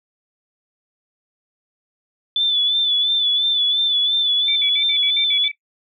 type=tone with vibrato; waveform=sine; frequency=3487 Hz; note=A7; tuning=16 cents flat; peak=-15 dBFS; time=2.36-5.48 s; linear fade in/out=2 ms; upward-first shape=sine; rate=2.9 Hz; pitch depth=47 cents each way
type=tone bursts; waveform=sine; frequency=2299 Hz; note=D7; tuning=37 cents flat; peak=-25 dBFS; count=8; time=4.48-5.515 s; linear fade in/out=2 ms; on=76 ms; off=61 ms
effects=noise-tail reverb RT60 0.1 s tail -17 dB re dry